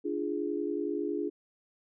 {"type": "chord", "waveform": "sine", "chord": "D diminished", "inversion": "none", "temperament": "equal with one note detuned", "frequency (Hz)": [293.7, 344, 415.3], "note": ["D4", "F4", "Ab4"], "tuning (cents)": [0, -26, 0], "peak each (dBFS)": -34, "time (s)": [0.04, 1.3], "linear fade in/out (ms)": 20, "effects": []}